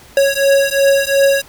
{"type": "beating tone pair", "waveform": "square", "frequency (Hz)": [551, 553.8], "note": ["C#5", "C#5"], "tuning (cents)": [-11, -2], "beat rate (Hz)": 2.8, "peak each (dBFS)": -14, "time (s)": [0.17, 1.42], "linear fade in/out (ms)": 2, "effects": ["pink hiss -42 dBFS RMS until 1.48 s"]}